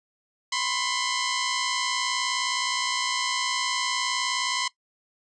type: tone pair together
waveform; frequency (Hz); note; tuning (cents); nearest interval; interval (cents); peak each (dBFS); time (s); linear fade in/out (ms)
10% pulse; 1000.5 / 1060; B5 / C6; +22 / +22; minor second; 100; -19; 0.52-4.68; 5
effects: noise-tail reverb RT60 0.1 s tail -19 dB re dry + resampled to 22050 Hz